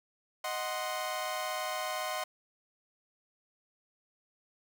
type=chord; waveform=sawtooth; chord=C diminished; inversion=first; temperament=equal; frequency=622.3 / 740 / 1046.5 Hz; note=Eb5 / Gb5 / C6; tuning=0 / 0 / 0 cents; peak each=-34 dBFS; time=0.44-2.24 s; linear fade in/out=5 ms; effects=none